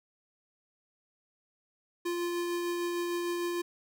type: tone with tremolo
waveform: square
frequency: 347.7 Hz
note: F4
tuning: 8 cents flat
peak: -30 dBFS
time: 2.05-3.62 s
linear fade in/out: 10 ms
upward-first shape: triangle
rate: 6.6 Hz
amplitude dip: 25%
effects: none